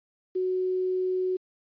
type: tone with quantisation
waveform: sine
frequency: 370 Hz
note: F#4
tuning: in tune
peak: -24 dBFS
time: 0.35-1.37 s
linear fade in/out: 10 ms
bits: 9
effects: resampled to 11025 Hz